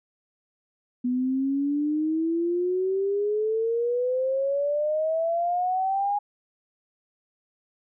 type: exponential sweep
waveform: sine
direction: up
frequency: 245.4 to 826 Hz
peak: -22 dBFS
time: 1.04-6.19 s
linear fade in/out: 10 ms
effects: none